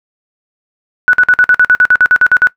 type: tone bursts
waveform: sine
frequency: 1480 Hz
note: F#6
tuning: in tune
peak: -3 dBFS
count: 14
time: 1.08-2.471 s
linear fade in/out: 0 ms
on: 52 ms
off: 51 ms
effects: noise-tail reverb RT60 0.1 s tail -19 dB re dry